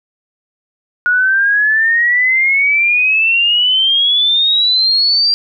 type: exponential sweep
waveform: sine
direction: up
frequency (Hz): 1447 to 4755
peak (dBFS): -9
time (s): 1.06-5.34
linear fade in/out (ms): 0
effects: none